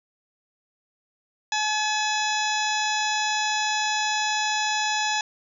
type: harmonic tone with a mistuned harmonic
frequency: 853 Hz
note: G#5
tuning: 46 cents sharp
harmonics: 1 / 2 / 3 / 4 / 5 / 6 / 7 / 8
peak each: -26 / -29 / -31 / -32 / -33 / -34 / -34 / -35 dBFS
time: 1.52-5.21 s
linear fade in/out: 2 ms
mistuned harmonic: 5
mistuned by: -110 cents
effects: none